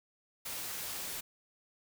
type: noise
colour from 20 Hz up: white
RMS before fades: -40 dBFS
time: 0.45-1.21 s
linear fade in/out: 10 ms
effects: none